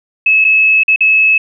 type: tone with dropouts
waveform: sine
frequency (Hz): 2590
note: E7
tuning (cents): -31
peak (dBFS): -6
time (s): 0.26-1.38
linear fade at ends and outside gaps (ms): 5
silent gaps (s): 0.444-0.448 / 0.835-0.88 / 0.961-1.006
effects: none